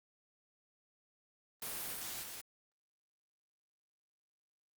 white noise with level steps, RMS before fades -41 / -43 / -47 dBFS, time 1.62-2.41 s, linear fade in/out 2 ms, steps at 1.94 / 2.22 s, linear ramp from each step 10 ms, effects Opus 32 kbps

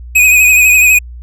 square tone with vibrato, 2503 Hz, D#7, 10 cents sharp, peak -5 dBFS, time 0.15-0.99 s, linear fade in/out 10 ms, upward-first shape triangle, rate 12 Hz, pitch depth 49 cents each way, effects added 60 Hz sine -26 dBFS peak until 1.22 s

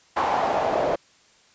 pink noise with band-pass filter sweep, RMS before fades -23 dBFS, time 0.16-0.96 s, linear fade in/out 10 ms, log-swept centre 910 to 570 Hz, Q 3.2, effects white hiss -57 dBFS RMS until 1.54 s + resampled to 16000 Hz

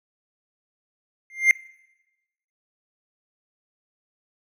triangle tone with exponential growth, 2100 Hz, C7, 6 cents sharp, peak -7 dBFS, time 1.3-1.51 s, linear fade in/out 1 ms, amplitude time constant 44 ms, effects noise-tail reverb RT60 1.0 s tail -22 dB re dry

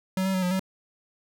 square tone with pitch steps, 188.2 / 191.2 / 186.4 / 179.7 / 189.2 Hz, F#3 / G3 / F#3 / F3 / F#3, +30 / -43 / +13 / +50 / +39 cents, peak -24 dBFS, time 0.17-0.595 s, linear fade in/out 2 ms, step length 85 ms, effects none

